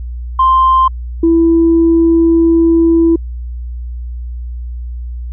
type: tone pair in turn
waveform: sine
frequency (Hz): 1046.5 / 331.3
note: C6 / E4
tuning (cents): 0 / +9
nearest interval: octave + minor sixth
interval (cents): 1991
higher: first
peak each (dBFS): -5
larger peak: neither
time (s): 0.39-0.88 / 1.23-3.16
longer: second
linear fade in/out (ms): 5
effects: tanh soft clip ceiling -2 dBFS + added 60 Hz sine -20 dBFS peak until 5.32 s